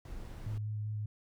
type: noise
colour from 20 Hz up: brown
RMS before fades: -44 dBFS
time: 0.05-0.58 s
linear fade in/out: 2 ms
type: tone with vibrato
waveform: sine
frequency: 106.3 Hz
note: G#2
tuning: 41 cents sharp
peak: -34 dBFS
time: 0.46-1.06 s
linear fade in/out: 5 ms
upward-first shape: square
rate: 5.1 Hz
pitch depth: 11 cents each way
effects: none